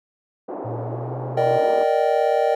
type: band-pass noise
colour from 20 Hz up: pink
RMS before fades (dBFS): -31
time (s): 0.48-1.84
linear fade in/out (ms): 10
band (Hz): 310 to 820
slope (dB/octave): 24
type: tone with pitch glide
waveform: triangle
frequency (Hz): 116.54 to 126.36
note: A#2 to B2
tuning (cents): 0 to +40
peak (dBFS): -26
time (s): 0.64-1.59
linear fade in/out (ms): 20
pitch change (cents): +140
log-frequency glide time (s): 0.8-1.15
type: chord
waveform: triangle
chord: Eb major seventh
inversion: second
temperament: just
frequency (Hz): 466.7 / 583.4 / 622.3 / 777.8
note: Bb4 / D5 / Eb5 / G5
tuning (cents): +2 / -12 / 0 / -14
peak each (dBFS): -20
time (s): 1.37-2.55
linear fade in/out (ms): 5
effects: none